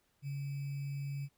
sine tone with sample-and-hold, 140 Hz, C#3, 18 cents sharp, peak -36 dBFS, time 0.22-1.29 s, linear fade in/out 50 ms, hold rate 2450 Hz, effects pink hiss -75 dBFS RMS until 1.37 s

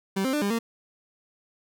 30% pulse tone with pitch steps, 193.3 / 263 / 297.5 / 201.2 / 230.1 Hz, G3 / C4 / D4 / G3 / A#3, -24 / +9 / +22 / +45 / -22 cents, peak -21 dBFS, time 0.16-0.59 s, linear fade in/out 10 ms, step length 86 ms, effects none

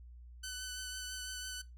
10% pulse tone with vibrato, 1505 Hz, F#6, 29 cents sharp, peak -32 dBFS, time 0.43-1.62 s, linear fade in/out 10 ms, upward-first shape triangle, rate 6 Hz, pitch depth 20 cents each way, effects noise-tail reverb RT60 0.2 s tail -18 dB re dry + added 60 Hz sine -50 dBFS peak until 1.77 s

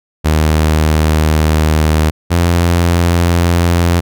sawtooth tone pair in turn, 77.78 / 86.03 Hz, D#2 / F2, 0 / -26 cents, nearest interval major second, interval 174 cents, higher second, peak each -5 dBFS, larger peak neither, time 0.24-2.11 / 2.3-4.01 s, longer first, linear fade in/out 20 ms, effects none

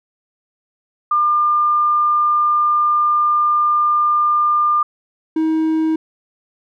sine / triangle tone pair in turn, 1200 / 317.8 Hz, D6 / D#4, +37 / +37 cents, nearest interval octave + major seventh, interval 2300 cents, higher first, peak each -12 dBFS, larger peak neither, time 1.11-4.83 / 5.36-5.96 s, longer first, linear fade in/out 5 ms, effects none

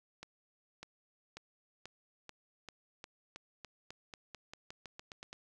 accelerating click train, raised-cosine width 0.2 ms, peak -29 dBFS, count 19, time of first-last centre 0.23-5.329 s, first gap 600 ms, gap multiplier 0.9, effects none

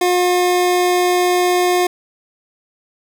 25% pulse tone, 358.4 Hz, F4, 45 cents sharp, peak -9 dBFS, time 0.01-1.87 s, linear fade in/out 5 ms, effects none

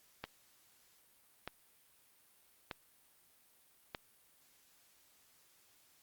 click train, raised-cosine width 0.3 ms, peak -24 dBFS, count 4, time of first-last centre 0.24-3.948 s, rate 0.809 Hz, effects white hiss -68 dBFS RMS until 6.02 s + Opus 48 kbps

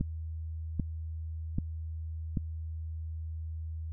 click train, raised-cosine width 5 ms, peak -16 dBFS, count 4, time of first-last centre 0.01-2.372 s, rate 1.27 Hz, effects added 80 Hz sine -35 dBFS peak until 3.92 s

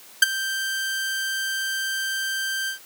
sawtooth tone with ADSR envelope, 1568 Hz, G6, in tune, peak -4 dBFS, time 0.22-2.79 s, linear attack 6 ms, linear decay 19 ms, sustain -17 dB, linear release 110 ms, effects white hiss -47 dBFS RMS until 2.85 s + high-pass 200 Hz 12 dB/octave

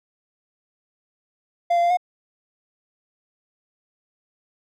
triangle tone with pitch steps, 693 / 689 / 694 / 720 Hz, F5 / F5 / F5 / F#5, -14 / -24 / -11 / -47 cents, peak -14 dBFS, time 1.7-1.972 s, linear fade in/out 10 ms, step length 68 ms, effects none

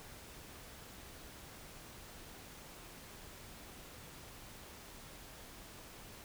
silence, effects pink hiss -53 dBFS RMS until 6.24 s

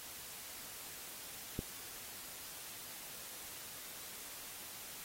click, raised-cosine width 3 ms, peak -24 dBFS, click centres 1.591 s, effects white hiss -49 dBFS RMS until 5.04 s + AAC 48 kbps

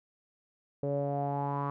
sawtooth tone with low-pass filter sweep, 141.5 Hz, C#3, 36 cents sharp, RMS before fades -32 dBFS, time 0.83-1.7 s, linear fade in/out 0 ms, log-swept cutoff 510 to 1100 Hz, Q 6.6, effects none

